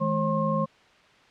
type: tone cluster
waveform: sine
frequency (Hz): 159.9 / 211.6 / 538 / 1069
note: D#3 / G#3 / C5 / C6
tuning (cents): +48 / +33 / +48 / +37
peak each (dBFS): -28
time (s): 0-0.66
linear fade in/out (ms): 20
effects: white hiss -56 dBFS RMS until 1.3 s + low-pass 3000 Hz 12 dB/octave